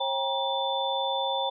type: tone cluster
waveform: sine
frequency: 540 / 790 / 949 / 3525 Hz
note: C#5 / G5 / A#5 / A7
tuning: -45 / +13 / +31 / +2 cents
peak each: -31 dBFS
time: 0-1.5 s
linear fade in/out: 10 ms
effects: none